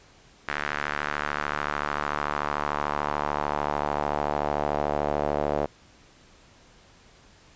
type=tone with band-pass filter sweep; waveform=sawtooth; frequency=73.5 Hz; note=D2; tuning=2 cents sharp; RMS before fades=-28 dBFS; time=0.48-5.66 s; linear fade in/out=5 ms; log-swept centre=1700 to 600 Hz; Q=2.1; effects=pink hiss -55 dBFS RMS until 7.55 s + resampled to 16000 Hz